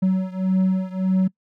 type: beating tone pair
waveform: triangle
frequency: 187.1 / 188.8 Hz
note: F#3 / F#3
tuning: +20 / +35 cents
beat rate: 1.7 Hz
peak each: -18 / -20 dBFS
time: 0.02-1.28 s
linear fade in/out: 10 ms
effects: noise-tail reverb RT60 0.1 s tail -23 dB re dry